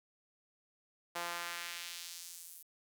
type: tone with high-pass filter sweep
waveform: sawtooth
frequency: 172.4 Hz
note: F3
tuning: 22 cents flat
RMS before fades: -44 dBFS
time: 1.15-2.63 s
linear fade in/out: 10 ms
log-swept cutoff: 760 to 12000 Hz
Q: 1
effects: none